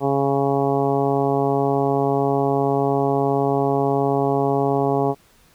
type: harmonic tone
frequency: 138.59 Hz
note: C#3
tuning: in tune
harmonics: 1 / 2 / 3 / 4 / 5 / 6 / 7 / 8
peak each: -25 / -24 / -21 / -28 / -24 / -26 / -33 / -33 dBFS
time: 0-5.15 s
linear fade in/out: 50 ms
effects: pink hiss -55 dBFS RMS until 5.54 s